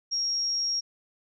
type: tone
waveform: sine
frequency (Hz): 5588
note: F8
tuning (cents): 0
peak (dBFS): -25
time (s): 0.11-0.81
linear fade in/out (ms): 20
effects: none